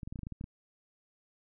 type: clicks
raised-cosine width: 5 ms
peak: -28 dBFS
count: 10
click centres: 0.032 / 0.075 / 0.125 / 0.158 / 0.191 / 0.233 / 0.269 / 0.323 / 0.411 / 0.441 s
effects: none